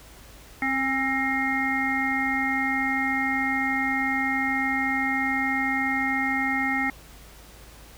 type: harmonic tone with a mistuned harmonic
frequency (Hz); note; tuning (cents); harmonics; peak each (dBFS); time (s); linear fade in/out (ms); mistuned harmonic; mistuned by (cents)
266.2; C4; +30; 1 / 3 / 5 / 7 / 8; -28 / -30 / -34 / -28 / -27; 0.62-6.9; 2; 3; +23
effects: added 53 Hz sine -49 dBFS peak until 7.97 s + pink hiss -49 dBFS RMS until 7.97 s